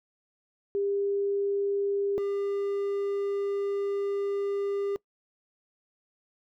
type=tone pair in turn; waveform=sine / triangle; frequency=400.4 / 400.4 Hz; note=G4 / G4; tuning=+37 / +37 cents; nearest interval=unison; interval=0 cents; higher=neither; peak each=-25 dBFS; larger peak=neither; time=0.75-2.18 / 2.18-4.96 s; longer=second; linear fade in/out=0 ms; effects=noise-tail reverb RT60 0.1 s tail -22 dB re dry